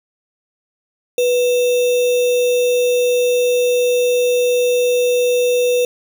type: tone with sample-and-hold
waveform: sine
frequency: 491.4 Hz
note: B4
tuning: 9 cents flat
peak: -12 dBFS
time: 1.18-5.85 s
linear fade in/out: 2 ms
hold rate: 3150 Hz
effects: none